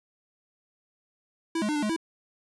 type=tone with pitch steps; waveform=square; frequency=329 / 210.9 / 301.2 / 294.7 / 212.1 / 327.8 Hz; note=E4 / G#3 / D4 / D4 / G#3 / E4; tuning=-3 / +27 / +44 / +6 / +37 / -10 cents; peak=-26 dBFS; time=1.55-1.964 s; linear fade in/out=5 ms; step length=69 ms; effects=resampled to 24000 Hz